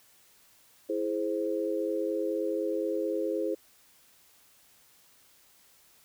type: chord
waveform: sine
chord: E augmented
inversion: none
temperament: equal with one note detuned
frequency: 329.6 / 419.2 / 523.3 Hz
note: E4 / G#4 / B#4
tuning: 0 / +16 / 0 cents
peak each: -32 dBFS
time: 0.89-3.55 s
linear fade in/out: 10 ms
effects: white hiss -61 dBFS RMS until 6.04 s